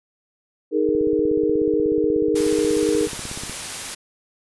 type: chord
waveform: sine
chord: D# suspended fourth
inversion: none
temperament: equal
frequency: 311.1 / 415.3 / 466.2 Hz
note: D#4 / G#4 / A#4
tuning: 0 / 0 / 0 cents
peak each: -21 dBFS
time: 0.71-3.09 s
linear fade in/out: 50 ms
type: click train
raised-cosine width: 3 ms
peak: -21 dBFS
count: 44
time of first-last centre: 0.89-3.496 s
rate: 16.5 Hz
type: noise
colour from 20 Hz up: white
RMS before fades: -30 dBFS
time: 2.35-3.95 s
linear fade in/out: 10 ms
effects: resampled to 24000 Hz